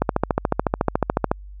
click train, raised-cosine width 1 ms, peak -3 dBFS, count 19, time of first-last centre 0.02-1.315 s, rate 13.9 Hz, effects added 49 Hz sine -36 dBFS peak until 1.6 s

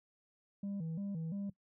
sine tone with vibrato, 180 Hz, F#3, 47 cents flat, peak -34 dBFS, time 0.63-1.5 s, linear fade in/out 5 ms, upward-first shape square, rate 2.9 Hz, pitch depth 180 cents each way, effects noise-tail reverb RT60 0.1 s tail -22 dB re dry + tanh soft clip ceiling -36 dBFS

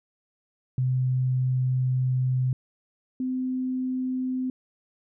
sine tone pair in turn, 128.3 / 256.6 Hz, C3 / C4, -34 / -34 cents, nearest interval octave, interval 1200 cents, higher second, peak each -21 / -25 dBFS, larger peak first, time 0.78-2.53 / 3.2-4.5 s, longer first, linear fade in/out 2 ms, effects none

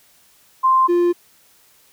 sine / triangle tone pair in turn, 1046.5 / 349.2 Hz, C6 / F4, 0 / 0 cents, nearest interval octave + perfect fifth, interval 1900 cents, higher first, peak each -11 dBFS, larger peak neither, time 0.63-0.88 / 0.88-1.13 s, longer neither, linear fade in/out 20 ms, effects white hiss -54 dBFS RMS until 1.92 s

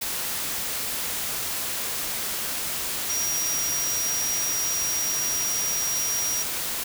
sine tone in noise, 5720 Hz, F8, 41 cents sharp, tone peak -25 dBFS, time 3.09-6.43 s, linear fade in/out 10 ms, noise white, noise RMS -29 dBFS, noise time 0.01-6.84 s, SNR +1 dB, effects none

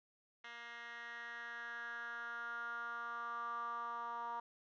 10% pulse tone with band-pass filter sweep, 235.5 Hz, A#3, 18 cents sharp, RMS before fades -45 dBFS, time 0.44-4.4 s, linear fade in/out 5 ms, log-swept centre 2200 to 1000 Hz, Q 6.4, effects resampled to 16000 Hz

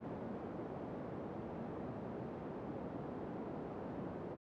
pink band-pass noise, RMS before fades -45 dBFS, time 0-4.37 s, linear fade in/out 50 ms, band 170 to 630 Hz, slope 12 dB/octave, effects none

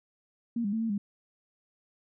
sine tone with pitch steps, 233.9 / 201.8 / 223.3 / 226.5 / 202.8 Hz, A#3 / G#3 / A3 / A#3 / G#3, +6 / -49 / +26 / -50 / -41 cents, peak -27 dBFS, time 0.56-0.98 s, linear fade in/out 5 ms, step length 84 ms, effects none

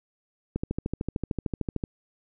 click train, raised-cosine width 3 ms, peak -15 dBFS, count 18, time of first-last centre 0.56-1.838 s, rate 13.3 Hz, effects none

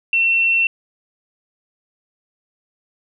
sine tone, 2705 Hz, E7, 44 cents sharp, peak -13 dBFS, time 0.13-0.67 s, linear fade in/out 2 ms, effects none

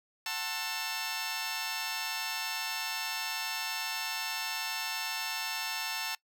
10% pulse chord, F# half-diminished seventh, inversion none, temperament just, 740 / 888 / 1065.6 / 1332 Hz, F#5 / A5 / C6 / E6, 0 / +16 / +31 / +18 cents, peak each -34 / -28 / -34 / -34 dBFS, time 0.26-6.15 s, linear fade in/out 2 ms, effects noise-tail reverb RT60 0.1 s tail -22 dB re dry

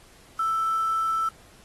sine tone with quantisation, 1322 Hz, E6, 5 cents sharp, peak -22 dBFS, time 0.39-1.29 s, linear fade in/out 5 ms, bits 7, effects pink hiss -54 dBFS RMS until 1.64 s + AAC 32 kbps

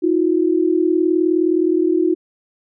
sine tone pair together, 320.8 / 360.1 Hz, E4 / F#4, -47 / -47 cents, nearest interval major second, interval 200 cents, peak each -16 dBFS, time 0.02-2.15 s, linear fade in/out 20 ms, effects none

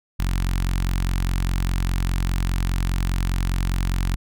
sawtooth tone with notch filter, 44.93 Hz, F1, 50 cents sharp, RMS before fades -22 dBFS, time 0.19-4.16 s, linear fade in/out 10 ms, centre 490 Hz, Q 0.52, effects none

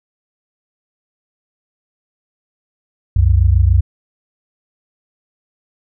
sine tone pair together, 65.41 / 92.35 Hz, C2 / F#2, 0 / -3 cents, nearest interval tritone, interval 597 cents, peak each -11 / -11 dBFS, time 3.16-3.81 s, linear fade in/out 5 ms, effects none

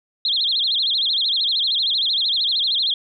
sine tone with vibrato, 3678 Hz, A#7, 24 cents flat, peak -17 dBFS, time 0.25-2.94 s, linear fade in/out 2 ms, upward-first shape sine, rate 13 Hz, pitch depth 250 cents each way, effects none

